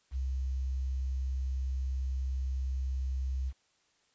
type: tone with quantisation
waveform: sine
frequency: 65.5 Hz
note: C2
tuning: 2 cents sharp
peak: -30 dBFS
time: 0.11-3.53 s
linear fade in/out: 50 ms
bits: 10
effects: white hiss -71 dBFS RMS until 4.14 s + resampled to 16000 Hz